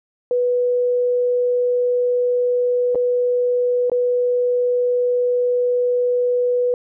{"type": "tone with dropouts", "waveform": "sine", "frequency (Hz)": 491.8, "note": "B4", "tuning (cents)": -7, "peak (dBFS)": -15, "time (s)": [0.31, 6.74], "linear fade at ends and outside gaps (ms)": 1, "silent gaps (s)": [[2.948, 2.955], [3.898, 3.917]], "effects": []}